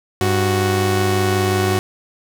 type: tone pair together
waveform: sawtooth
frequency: 98.88 / 370 Hz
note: G2 / F#4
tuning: +15 / 0 cents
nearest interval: octave + major seventh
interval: 2285 cents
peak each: -14 dBFS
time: 0.21-1.79 s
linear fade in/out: 0 ms
effects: none